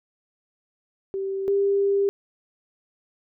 sine tone pair in turn, 388.5 / 398 Hz, G4 / G4, -16 / +26 cents, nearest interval unison, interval 42 cents, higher second, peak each -25 / -18 dBFS, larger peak second, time 1.14-1.48 / 1.48-2.09 s, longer second, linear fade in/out 0 ms, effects none

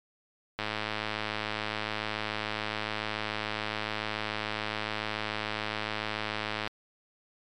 click train, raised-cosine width 0.3 ms, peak -15 dBFS, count 652, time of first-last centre 0.59-6.674 s, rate 107 Hz, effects MP3 96 kbps

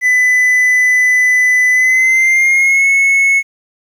triangle tone with pitch glide, 2000 to 2194 Hz, B6 to C#7, +21 to -18 cents, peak -6 dBFS, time 0.01-3.43 s, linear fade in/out 50 ms, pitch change +161 cents, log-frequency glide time 1.72-2.87 s, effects 8-bit

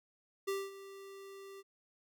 square tone with ADSR envelope, 392 Hz, G4, in tune, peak -33 dBFS, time 0.47-1.63 s, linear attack 15 ms, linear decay 220 ms, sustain -16 dB, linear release 34 ms, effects none

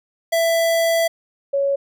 square / sine tone pair in turn, 664 / 556.6 Hz, E5 / C#5, +12 / +7 cents, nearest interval minor third, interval 305 cents, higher first, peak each -16 dBFS, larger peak neither, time 0.32-1.08 / 1.53-1.76 s, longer first, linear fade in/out 10 ms, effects none

